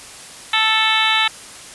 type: harmonic tone with a mistuned harmonic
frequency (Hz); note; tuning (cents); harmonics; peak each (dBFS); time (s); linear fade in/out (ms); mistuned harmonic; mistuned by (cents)
440; A4; 0; 2 / 3 / 4 / 5 / 6 / 7 / 8 / 9; -22 / -22 / -22 / -22 / -22 / -22 / -22 / -22; 0.53-1.28; 5; 9; -33
effects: white hiss -37 dBFS RMS until 1.74 s + resampled to 24000 Hz